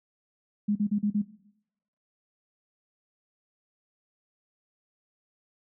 sine tone bursts, 207.4 Hz, G#3, 2 cents flat, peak -22 dBFS, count 5, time 0.68-1.22 s, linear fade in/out 10 ms, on 76 ms, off 40 ms, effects noise-tail reverb RT60 0.8 s tail -18 dB re dry

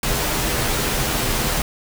pink noise with comb filter, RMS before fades -21 dBFS, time 0.03-1.62 s, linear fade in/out 2 ms, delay 11 ms, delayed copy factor -0.5, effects none

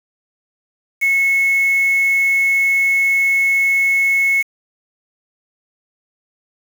sine tone with quantisation, 2191 Hz, C#7, 21 cents flat, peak -12 dBFS, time 1.01-4.43 s, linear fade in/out 20 ms, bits 5, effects none

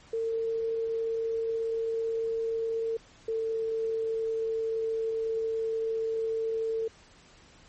sine tone pair in turn, 453 / 448.3 Hz, A#4 / A4, -50 / +32 cents, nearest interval unison, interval 18 cents, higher first, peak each -27 dBFS, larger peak neither, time 0.13-2.97 / 3.28-6.88 s, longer second, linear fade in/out 5 ms, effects pink hiss -56 dBFS RMS until 7.68 s + MP3 32 kbps

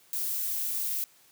violet noise, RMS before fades -31 dBFS, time 0.13-1.04 s, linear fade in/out 0 ms, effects white hiss -60 dBFS RMS until 1.31 s + high-pass 80 Hz 12 dB/octave

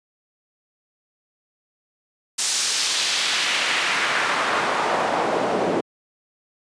pink noise with band-pass filter sweep, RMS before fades -22 dBFS, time 2.38-5.81 s, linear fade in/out 10 ms, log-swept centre 7000 to 430 Hz, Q 1.2, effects high-pass 150 Hz 12 dB/octave + resampled to 22050 Hz

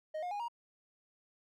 triangle tone with pitch steps, 622.3 / 714.8 / 821.1 / 943.2 Hz, D#5 / F5 / G#5 / A#5, 0 / +40 / -20 / +20 cents, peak -34 dBFS, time 0.14-0.484 s, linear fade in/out 10 ms, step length 86 ms, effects none

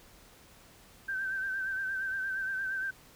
sine tone with vibrato, 1555 Hz, G6, 14 cents flat, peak -31 dBFS, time 1.08-2.91 s, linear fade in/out 10 ms, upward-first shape sine, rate 8.6 Hz, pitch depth 41 cents each way, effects pink hiss -57 dBFS RMS until 3.15 s

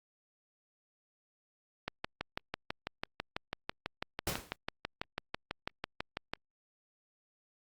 click train, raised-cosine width 0.3 ms, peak -18 dBFS, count 28, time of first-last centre 1.88-6.335 s, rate 6.06 Hz
pink noise with exponential decay, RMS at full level -31 dBFS, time 4.27-4.56 s, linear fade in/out 2 ms, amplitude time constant 63 ms
effects Opus 48 kbps

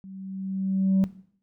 sine tone with level ramp, 191.6 Hz, G3, 39 cents flat, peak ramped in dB -40 to -15 dBFS, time 0.04-1.04 s, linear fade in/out 0 ms, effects noise-tail reverb RT60 0.6 s tail -18 dB re dry + tanh soft clip ceiling -16 dBFS

